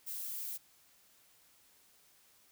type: noise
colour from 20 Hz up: violet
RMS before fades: -41 dBFS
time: 0.06-0.58 s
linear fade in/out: 20 ms
effects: white hiss -66 dBFS RMS until 2.51 s